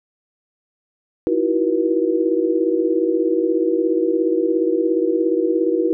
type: tone cluster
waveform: sine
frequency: 320.4 / 337.4 / 374.7 / 479.8 Hz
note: E4 / E4 / F#4 / A#4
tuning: -49 / +40 / +22 / +50 cents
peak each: -21 dBFS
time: 1.27-5.93 s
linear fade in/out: 0 ms
effects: none